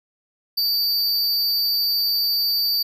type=tone with amplitude modulation; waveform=square; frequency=4633 Hz; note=D8; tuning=24 cents flat; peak=-16 dBFS; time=0.57-2.83 s; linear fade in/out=10 ms; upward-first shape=sine; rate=254 Hz; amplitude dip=65%; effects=none